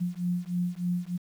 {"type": "beating tone pair", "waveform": "sine", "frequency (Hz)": [175.7, 179], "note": ["F3", "F3"], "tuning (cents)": [11, 43], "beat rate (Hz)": 3.3, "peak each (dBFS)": -30, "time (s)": [0, 1.18], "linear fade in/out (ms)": 20, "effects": ["9-bit"]}